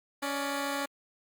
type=tone pair together; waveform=10% pulse; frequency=280 / 593.3 Hz; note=C#4 / D5; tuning=+18 / +18 cents; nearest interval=octave + minor second; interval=1300 cents; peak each=-23 / -30 dBFS; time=0.22-0.86 s; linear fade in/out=10 ms; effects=Opus 48 kbps